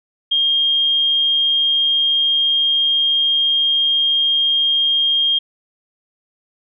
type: tone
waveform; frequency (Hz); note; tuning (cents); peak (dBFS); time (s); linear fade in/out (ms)
sine; 3223; G7; +47; -13; 0.31-5.39; 10
effects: none